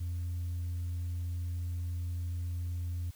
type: tone with tanh clipping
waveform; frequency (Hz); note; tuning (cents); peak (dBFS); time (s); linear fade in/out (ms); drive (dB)
triangle; 86.8; F2; -10; -33; 0-3.11; 10; 6
effects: white hiss -60 dBFS RMS until 3.15 s